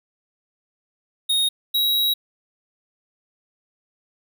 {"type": "tone pair in turn", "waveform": "square", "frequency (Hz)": [3729, 3852], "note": ["A#7", "B7"], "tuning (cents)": [0, -44], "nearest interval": "minor second", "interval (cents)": 56, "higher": "second", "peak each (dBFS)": -18, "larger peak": "neither", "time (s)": [[1.29, 1.49], [1.74, 2.14]], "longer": "second", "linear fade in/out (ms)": 10, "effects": []}